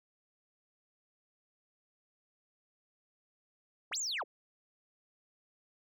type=linear two-way sweep; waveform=sine; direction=up then down; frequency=51.91 to 7730 to 262.8 Hz; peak=-32 dBFS; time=3.91-4.24 s; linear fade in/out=20 ms; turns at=3.98 s; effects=tanh soft clip ceiling -31 dBFS